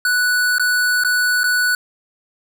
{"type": "tone with dropouts", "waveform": "square", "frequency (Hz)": 1480, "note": "F#6", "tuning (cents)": 0, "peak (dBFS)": -15, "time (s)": [0.05, 1.75], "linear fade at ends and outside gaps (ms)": 2, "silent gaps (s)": [[0.583, 0.596], [1.037, 1.047], [1.434, 1.44]], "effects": []}